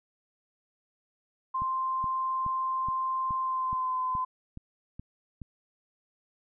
sine tone with pitch glide, 1046.5 to 1023.8 Hz, C6 to C6, 0 to -38 cents, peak -27 dBFS, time 1.54-4.25 s, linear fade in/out 10 ms, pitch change -38 cents, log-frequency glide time 3.39-4 s
click train, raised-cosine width 5 ms, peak -28 dBFS, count 10, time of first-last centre 1.62-5.417 s, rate 2.37 Hz
effects none

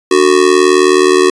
square tone with amplitude modulation, 370 Hz, F#4, in tune, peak -3 dBFS, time 0.11-1.3 s, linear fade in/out 5 ms, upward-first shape sine, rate 79.4 Hz, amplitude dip 85%, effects resampled to 22050 Hz

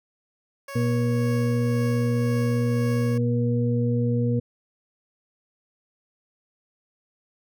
15% pulse tone with tremolo, 554 Hz, C#5, 1 cent flat, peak -27 dBFS, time 0.68-3.18 s, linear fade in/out 5 ms, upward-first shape triangle, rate 1.9 Hz, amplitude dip 40%
harmonic tone, 119.8 Hz, A#2, 48 cents sharp, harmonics 1 / 2 / 4, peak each -22 / -25 / -28 dBFS, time 0.75-4.4 s, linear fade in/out 10 ms
effects none

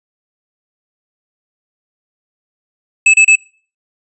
square tone bursts, 2609 Hz, E7, 18 cents flat, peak -5 dBFS, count 3, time 3.06-3.356 s, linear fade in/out 5 ms, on 78 ms, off 31 ms, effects noise-tail reverb RT60 0.4 s tail -22 dB re dry + resampled to 22050 Hz

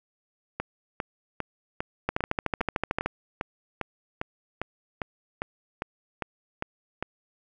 two click trains, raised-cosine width 0.5 ms, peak -14 / -10 dBFS, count 17 / 14, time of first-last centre 0.6-7.026 / 2.09-3.06 s, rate 2.49 / 13.4 Hz, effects none

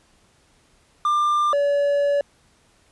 triangle tone pair in turn, 1193 / 571 Hz, D6 / D5, +27 / -49 cents, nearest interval octave + minor second, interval 1276 cents, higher first, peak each -15 dBFS, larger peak neither, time 1.05-1.53 / 1.53-2.21 s, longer second, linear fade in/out 2 ms, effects pink hiss -59 dBFS RMS until 2.91 s + resampled to 24000 Hz

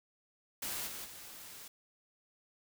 white noise with level steps, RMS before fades -39 / -44 / -50 dBFS, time 0.62-1.68 s, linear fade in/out 5 ms, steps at 0.86 / 1.04 s, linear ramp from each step 20 ms, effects none

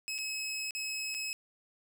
20% pulse tone with dropouts, 2570 Hz, E7, 45 cents flat, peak -30 dBFS, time 0.08-1.33 s, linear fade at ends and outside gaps 0 ms, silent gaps 0.181-0.186 / 0.708-0.75 / 1.143-1.147 s, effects none

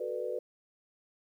sine chord, B minor seventh, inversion second, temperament just, 370.4 / 444.5 / 493.9 / 592.7 Hz, F#4 / A4 / B4 / D5, +2 / +18 / 0 / +16 cents, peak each -40 / -39 / -35 / -40 dBFS, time 0-0.39 s, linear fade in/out 5 ms, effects 11-bit

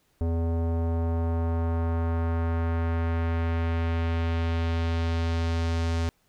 square tone with low-pass filter sweep, 83.1 Hz, E2, 15 cents sharp, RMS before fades -26 dBFS, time 0.21-6.09 s, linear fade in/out 0 ms, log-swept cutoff 560 to 6300 Hz, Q 1.1, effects pink hiss -68 dBFS RMS until 6.28 s

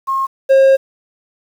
sine / triangle tone pair in turn, 1075 / 537.5 Hz, C6 / C5, +47 / +47 cents, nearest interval octave, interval 1200 cents, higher first, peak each -14 / -4 dBFS, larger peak second, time 0.07-0.27 / 0.49-0.77 s, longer second, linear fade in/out 20 ms, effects 7-bit

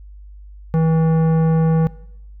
sine tone with tanh clipping, 161.5 Hz, E3, 35 cents flat, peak -15 dBFS, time 0.74-1.87 s, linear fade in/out 0 ms, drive 14 dB, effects noise-tail reverb RT60 0.8 s tail -20 dB re dry + added 50 Hz sine -36 dBFS peak until 2.4 s

